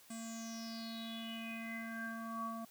square tone with low-pass filter sweep, 226.8 Hz, A#3, 47 cents flat, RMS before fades -44 dBFS, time 0.1-2.65 s, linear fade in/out 5 ms, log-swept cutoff 8400 to 940 Hz, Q 9.5, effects white hiss -62 dBFS RMS until 2.7 s + high-pass 100 Hz 12 dB/octave

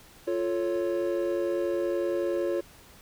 triangle chord, F augmented, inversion none, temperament equal, 349.2 / 440 / 554.4 Hz, F4 / A4 / C#5, 0 / 0 / 0 cents, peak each -26 / -32 / -28 dBFS, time 0.27-2.61 s, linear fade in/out 10 ms, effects pink hiss -53 dBFS RMS until 3.01 s

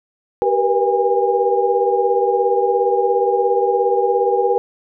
sine tone cluster, 388.4 / 473.4 / 490.5 / 813 Hz, G4 / A#4 / B4 / G#5, -16 / +27 / -12 / -37 cents, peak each -19 dBFS, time 0.42-4.58 s, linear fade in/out 0 ms, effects none

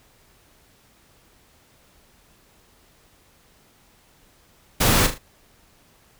pink noise with echo, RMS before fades -18 dBFS, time 4.8-5.07 s, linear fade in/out 10 ms, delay 38 ms, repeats 3, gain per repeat -8 dB, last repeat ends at 5.184 s, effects pink hiss -57 dBFS RMS until 6.19 s

